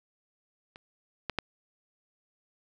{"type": "clicks", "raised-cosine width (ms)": 0.3, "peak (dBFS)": [-30, -15, -12], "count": 3, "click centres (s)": [0.759, 1.297, 1.387], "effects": []}